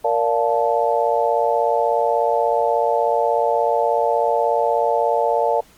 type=chord; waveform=sine; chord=Bb major seventh; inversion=none; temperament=just; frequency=466.2 / 582.7 / 699.2 / 874.1 Hz; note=Bb4 / D5 / F5 / A5; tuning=0 / -14 / +2 / -12 cents; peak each=-21 dBFS; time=0.04-5.61 s; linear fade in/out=10 ms; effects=pink hiss -51 dBFS RMS until 5.77 s + Opus 24 kbps